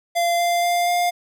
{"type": "tone with pitch steps", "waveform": "square", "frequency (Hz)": [689, 694.2, 699.4, 704.7], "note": ["F5", "F5", "F5", "F5"], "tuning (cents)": [-24, -11, 2, 15], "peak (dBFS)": -18, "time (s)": [0.15, 1.11], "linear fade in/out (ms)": 20, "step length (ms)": 240, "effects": []}